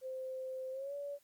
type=tone with pitch glide; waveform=sine; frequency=520 to 570.3 Hz; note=C5 to C#5; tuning=-11 to +49 cents; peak=-39 dBFS; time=0.01-1.19 s; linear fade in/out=50 ms; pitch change=+160 cents; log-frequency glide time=0.71-0.94 s; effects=white hiss -71 dBFS RMS until 1.23 s + Opus 48 kbps